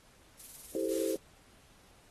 violet noise with tremolo, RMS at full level -43 dBFS, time 0.39-1.13 s, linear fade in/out 10 ms, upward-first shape sine, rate 20 Hz, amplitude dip 55%
sine chord, A minor seventh, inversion second, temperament equal with one note detuned, 328.3 / 392 / 440 / 523.3 Hz, E4 / G4 / A4 / C5, -7 / 0 / 0 / 0 cents, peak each -36 dBFS, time 0.75-1.16 s, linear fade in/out 2 ms
blue noise, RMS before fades -41 dBFS, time 0.87-1.18 s, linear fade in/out 50 ms
effects pink hiss -62 dBFS RMS until 2.1 s + AAC 32 kbps

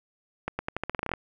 accelerating click train, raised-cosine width 0.5 ms, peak -14 dBFS, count 13, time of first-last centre 0.48-1.137 s, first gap 110 ms, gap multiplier 0.86, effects 9-bit

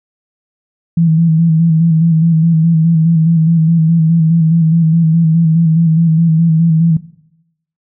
sine tone with vibrato, 163.3 Hz, E3, 16 cents flat, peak -7 dBFS, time 0.97-6.97 s, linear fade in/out 5 ms, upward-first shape square, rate 4.8 Hz, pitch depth 42 cents each way, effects noise-tail reverb RT60 0.8 s tail -17 dB re dry

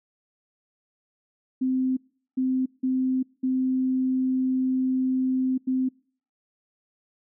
sine tone bursts at uneven times, 259 Hz, C4, 17 cents flat, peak -21 dBFS, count 5, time 1.61-1.97 / 2.37-2.66 / 2.83-3.23 / 3.43-5.58 / 5.67-5.89 s, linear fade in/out 10 ms, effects noise-tail reverb RT60 0.5 s tail -26 dB re dry

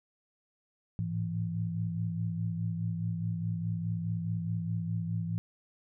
sine tone cluster, 107 / 111.8 / 167.4 Hz, A2 / A2 / E3, -48 / +28 / +27 cents, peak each -34 / -39 / -33 dBFS, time 0.99-5.38 s, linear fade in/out 0 ms, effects none

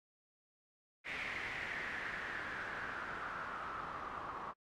white noise with low-pass filter sweep, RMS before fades -43 dBFS, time 1.04-4.54 s, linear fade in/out 50 ms, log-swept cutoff 2200 to 1100 Hz, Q 4.5, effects AAC 64 kbps

